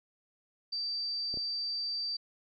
sine tone, 4656 Hz, D8, 16 cents flat, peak -32 dBFS, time 0.72-2.17 s, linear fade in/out 10 ms
clicks, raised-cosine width 2 ms, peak -31 dBFS, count 2, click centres 1.341 / 1.373 s
effects none

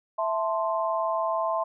sine chord, A minor, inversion second, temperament equal, 659.3 / 880 / 1046.5 Hz, E5 / A5 / C6, 0 / 0 / 0 cents, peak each -27 / -31 / -28 dBFS, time 0.18-1.64 s, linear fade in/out 10 ms, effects none

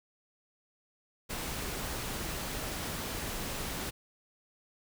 pink noise, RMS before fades -37 dBFS, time 1.29-3.91 s, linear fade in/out 20 ms, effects none

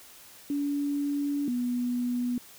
sine tone pair in turn, 286.2 / 244.8 Hz, D4 / B3, -45 / -15 cents, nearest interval minor third, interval 270 cents, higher first, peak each -26 dBFS, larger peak neither, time 0.5-1.48 / 1.48-2.38 s, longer first, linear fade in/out 2 ms, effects white hiss -51 dBFS RMS until 2.58 s

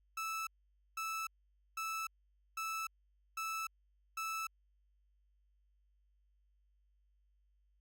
30% pulse tone bursts, 1312 Hz, E6, 9 cents flat, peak -35 dBFS, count 6, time 0.17-4.47 s, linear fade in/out 5 ms, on 300 ms, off 500 ms, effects added 50 Hz sine -70 dBFS peak until 7.8 s

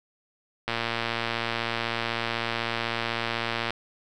click train, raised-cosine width 0.3 ms, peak -11 dBFS, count 352, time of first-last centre 0.68-3.706 s, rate 116 Hz, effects none

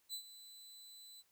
sawtooth tone with ADSR envelope, 4000 Hz, B7, 21 cents sharp, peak -37 dBFS, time 0.09-1.23 s, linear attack 46 ms, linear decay 85 ms, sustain -14 dB, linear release 33 ms, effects white hiss -75 dBFS RMS until 1.31 s

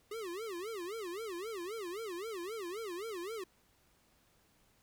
square tone with vibrato, 395.7 Hz, G4, 16 cents sharp, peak -40 dBFS, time 0.11-3.44 s, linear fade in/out 5 ms, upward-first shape sine, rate 3.8 Hz, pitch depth 260 cents each way, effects pink hiss -70 dBFS RMS until 4.82 s

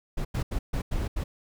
brown noise bursts at uneven times, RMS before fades -28 dBFS, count 6, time 0.17-0.25 / 0.34-0.43 / 0.51-0.59 / 0.73-0.82 / 0.91-1.08 / 1.16-1.24 s, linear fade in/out 10 ms, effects none

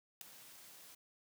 white noise with ADSR envelope, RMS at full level -39 dBFS, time 0.21-0.95 s, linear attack 3 ms, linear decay 3 ms, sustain -18 dB, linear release 7 ms, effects high-pass 100 Hz 12 dB/octave

